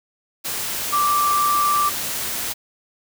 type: tone in noise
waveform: sine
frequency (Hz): 1173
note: D6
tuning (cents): -2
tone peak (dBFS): -16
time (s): 0.92-1.9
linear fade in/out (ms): 20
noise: white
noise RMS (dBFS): -26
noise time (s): 0.44-2.54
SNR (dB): +7
effects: none